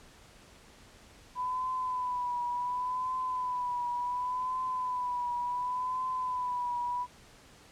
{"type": "tone with vibrato", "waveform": "sine", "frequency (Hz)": 996, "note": "B5", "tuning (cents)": 14, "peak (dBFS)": -30, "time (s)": [1.35, 7.07], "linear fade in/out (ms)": 50, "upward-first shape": "triangle", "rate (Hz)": 0.69, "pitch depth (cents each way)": 51, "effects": ["pink hiss -56 dBFS RMS until 7.71 s", "low-pass 9000 Hz 12 dB/octave"]}